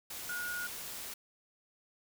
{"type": "tone in noise", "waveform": "sine", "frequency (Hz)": 1443, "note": "F#6", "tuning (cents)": -44, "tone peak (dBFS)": -36, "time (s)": [0.29, 0.67], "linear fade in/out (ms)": 5, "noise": "white", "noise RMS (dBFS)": -43, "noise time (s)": [0.1, 1.14], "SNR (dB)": 4, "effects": []}